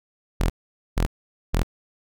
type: tone bursts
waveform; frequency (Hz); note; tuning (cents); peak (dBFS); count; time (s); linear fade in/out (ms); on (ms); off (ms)
sawtooth; 42.38; E1; +49; -15; 3; 0.4-1.631; 0; 97; 470
effects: none